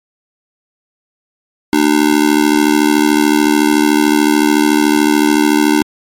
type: tone with amplitude modulation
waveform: square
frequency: 301.1 Hz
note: D4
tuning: 43 cents sharp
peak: -5 dBFS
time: 1.73-5.82 s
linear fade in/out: 0 ms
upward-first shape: sine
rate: 73.7 Hz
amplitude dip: 95%
effects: MP3 64 kbps